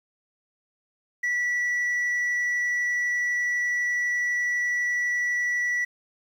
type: tone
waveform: sine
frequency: 1952 Hz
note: B6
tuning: 21 cents flat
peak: -20 dBFS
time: 1.23-5.85 s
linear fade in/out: 10 ms
effects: tanh soft clip ceiling -22 dBFS + 9-bit